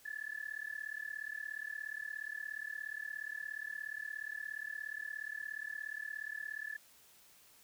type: tone with amplitude modulation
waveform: sine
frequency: 1731 Hz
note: A6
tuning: 29 cents flat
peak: -36 dBFS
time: 0.05-6.77 s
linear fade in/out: 10 ms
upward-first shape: sine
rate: 37 Hz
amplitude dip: 95%
effects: white hiss -63 dBFS RMS until 7.63 s